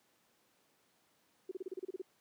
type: tone bursts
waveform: sine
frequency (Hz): 373.6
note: F#4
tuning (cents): +17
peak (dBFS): -37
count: 10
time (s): 1.49-2.018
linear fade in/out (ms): 5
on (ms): 24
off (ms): 32
effects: pink hiss -72 dBFS RMS until 2.2 s + high-pass 200 Hz 12 dB/octave